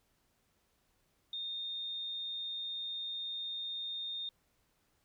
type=tone; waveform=sine; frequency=3658 Hz; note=A#7; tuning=33 cents flat; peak=-37 dBFS; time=1.33-4.29 s; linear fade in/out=2 ms; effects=pink hiss -75 dBFS RMS until 5.04 s